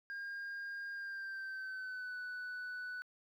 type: tone with pitch glide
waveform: sine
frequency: 1613 to 1487.7 Hz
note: G6 to F#6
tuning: +49 to +9 cents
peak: -38 dBFS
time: 0.1-3.02 s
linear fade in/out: 0 ms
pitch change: -140 cents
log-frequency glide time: 0.93-2.17 s
effects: tanh soft clip ceiling -40 dBFS + 12-bit